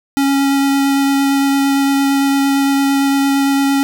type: tone with vibrato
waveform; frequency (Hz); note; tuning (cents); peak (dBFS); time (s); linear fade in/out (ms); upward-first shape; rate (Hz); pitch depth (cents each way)
square; 276.3; C#4; -6; -12; 0.17-3.83; 0; sine; 8.8; 9
effects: none